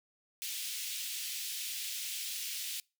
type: high-pass noise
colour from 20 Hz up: pink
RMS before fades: -39 dBFS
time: 0.42-2.8 s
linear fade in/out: 0 ms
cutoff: 2700 Hz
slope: 24 dB/octave
effects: noise-tail reverb RT60 0.3 s tail -26 dB re dry